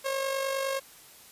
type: tone with amplitude modulation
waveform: sawtooth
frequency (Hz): 541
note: C#5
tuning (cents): -42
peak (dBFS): -22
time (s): 0.04-0.8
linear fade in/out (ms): 20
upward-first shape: sine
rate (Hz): 49.7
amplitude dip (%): 50
effects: white hiss -52 dBFS RMS until 1.31 s + resampled to 32000 Hz